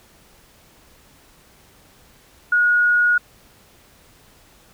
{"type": "tone", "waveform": "sine", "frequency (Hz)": 1447, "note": "F#6", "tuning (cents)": -39, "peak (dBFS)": -13, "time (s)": [2.52, 3.18], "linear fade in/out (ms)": 5, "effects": ["pink hiss -52 dBFS RMS until 4.73 s"]}